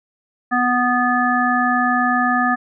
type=harmonic tone; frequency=246.9 Hz; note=B3; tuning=in tune; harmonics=1 / 3 / 5 / 7; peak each=-20 / -20 / -20 / -20 dBFS; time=0.51-2.56 s; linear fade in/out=20 ms; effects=none